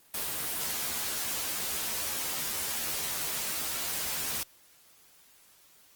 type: noise with comb filter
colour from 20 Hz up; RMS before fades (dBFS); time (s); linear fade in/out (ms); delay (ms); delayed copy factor
white; -33; 0.14-4.43; 2; 13; +0.8
effects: white hiss -60 dBFS RMS until 5.95 s + Opus 24 kbps